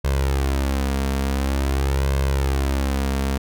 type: tone with flanger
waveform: sawtooth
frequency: 68 Hz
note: C#2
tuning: 33 cents flat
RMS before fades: -21 dBFS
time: 0.04-3.38 s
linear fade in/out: 10 ms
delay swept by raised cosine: 1.9 to 4.4 ms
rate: 0.47 Hz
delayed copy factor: +0.6
effects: none